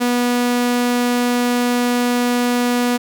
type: tone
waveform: sawtooth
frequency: 243.8 Hz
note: B3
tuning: 22 cents flat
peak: -11 dBFS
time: 0-2.98 s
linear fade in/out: 20 ms
effects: none